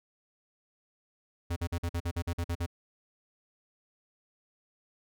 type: tone bursts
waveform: square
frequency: 85.7 Hz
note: F2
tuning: 32 cents flat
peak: -30 dBFS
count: 11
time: 1.5-2.663 s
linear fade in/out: 10 ms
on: 63 ms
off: 47 ms
effects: none